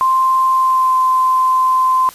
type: tone with pitch glide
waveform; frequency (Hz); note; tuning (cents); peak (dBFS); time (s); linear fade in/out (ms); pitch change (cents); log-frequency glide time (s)
sine; 1046.5 to 1034.5; C6 to C6; 0 to -20; -10; 0.01-2.09; 0; -20; 0.53-0.96
effects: white hiss -38 dBFS RMS until 2.14 s + resampled to 32000 Hz